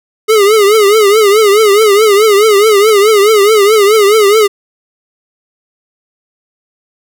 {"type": "tone with vibrato", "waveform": "square", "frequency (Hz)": 418.6, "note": "G#4", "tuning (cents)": 14, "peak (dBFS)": -5, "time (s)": [0.28, 4.48], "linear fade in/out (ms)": 20, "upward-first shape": "triangle", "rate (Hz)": 4.7, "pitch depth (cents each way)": 130, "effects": []}